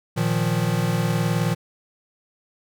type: chord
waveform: square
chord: Bb suspended fourth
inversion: none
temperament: equal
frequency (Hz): 116.54 / 155.56 / 174.61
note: Bb2 / Eb3 / F3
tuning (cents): 0 / 0 / 0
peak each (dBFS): -25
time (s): 0.16-1.55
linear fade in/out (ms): 20
effects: none